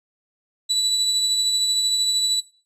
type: tone with tremolo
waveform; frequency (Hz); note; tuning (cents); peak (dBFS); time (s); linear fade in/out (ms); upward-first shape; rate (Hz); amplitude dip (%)
35% pulse; 3951; B7; 0; -14; 0.69-2.41; 20; triangle; 13; 35
effects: noise-tail reverb RT60 0.4 s tail -18 dB re dry + resampled to 32000 Hz